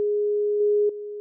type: tone with level steps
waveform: sine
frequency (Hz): 415.3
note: G#4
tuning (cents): 0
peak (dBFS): -20 / -17 / -31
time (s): 0-1.2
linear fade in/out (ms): 0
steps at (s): 0.6 / 0.89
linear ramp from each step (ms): 5
effects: none